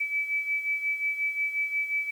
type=beating tone pair; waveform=sine; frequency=2300 / 2305.6 Hz; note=D7 / D7; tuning=-37 / -33 cents; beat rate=5.6 Hz; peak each=-27 / -33 dBFS; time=0-2.11 s; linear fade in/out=10 ms; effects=9-bit